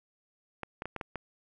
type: clicks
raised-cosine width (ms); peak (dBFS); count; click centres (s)
0.5; -21; 6; 0.633 / 0.821 / 0.856 / 0.963 / 1.012 / 1.157
effects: none